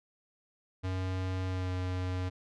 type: tone with pitch glide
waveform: square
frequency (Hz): 93.1 to 91.66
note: F#2 to F#2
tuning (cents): +11 to -16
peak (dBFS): -32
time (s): 0.83-2.3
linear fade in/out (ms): 20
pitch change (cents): -27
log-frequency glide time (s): 1.46-1.71
effects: low-pass 5000 Hz 12 dB/octave